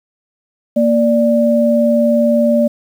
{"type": "tone pair together", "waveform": "sine", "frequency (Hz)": [233.1, 587.3], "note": ["A#3", "D5"], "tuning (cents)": [0, 0], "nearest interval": "octave + major third", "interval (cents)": 1600, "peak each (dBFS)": -12, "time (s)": [0.76, 2.68], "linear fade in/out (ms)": 10, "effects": ["7-bit"]}